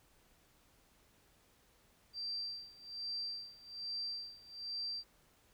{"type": "tone with tremolo", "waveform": "sine", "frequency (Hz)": 4699, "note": "D8", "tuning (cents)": 0, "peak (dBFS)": -37, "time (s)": [2.13, 5.04], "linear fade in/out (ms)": 50, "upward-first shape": "sine", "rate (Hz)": 1.2, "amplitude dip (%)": 90, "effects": ["pink hiss -69 dBFS RMS until 5.53 s"]}